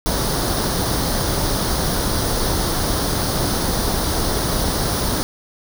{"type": "noise with comb filter", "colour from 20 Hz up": "pink", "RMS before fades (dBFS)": -20, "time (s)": [0.06, 5.23], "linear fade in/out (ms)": 0, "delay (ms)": 0.2, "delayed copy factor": 0.65, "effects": []}